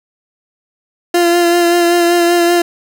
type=tone with vibrato; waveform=30% pulse; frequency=345.5 Hz; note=F4; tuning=19 cents flat; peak=-6 dBFS; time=1.14-2.62 s; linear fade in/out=5 ms; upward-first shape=sine; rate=5.2 Hz; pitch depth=21 cents each way; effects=none